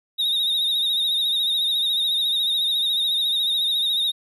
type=tone with vibrato; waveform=triangle; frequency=3729 Hz; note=A#7; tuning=in tune; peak=-18 dBFS; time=0.18-4.12 s; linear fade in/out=20 ms; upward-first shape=sine; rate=14 Hz; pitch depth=57 cents each way; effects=none